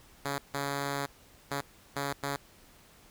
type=tone bursts at uneven times; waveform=5% pulse; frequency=140.6 Hz; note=C#3; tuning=25 cents sharp; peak=-20 dBFS; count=5; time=0.25-0.38 / 0.54-1.06 / 1.51-1.61 / 1.96-2.13 / 2.23-2.36 s; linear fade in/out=2 ms; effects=pink hiss -58 dBFS RMS until 3.1 s